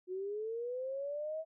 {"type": "linear sweep", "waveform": "sine", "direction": "up", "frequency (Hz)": [360, 647], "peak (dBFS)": -36, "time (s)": [0.07, 1.45], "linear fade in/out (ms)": 50, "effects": []}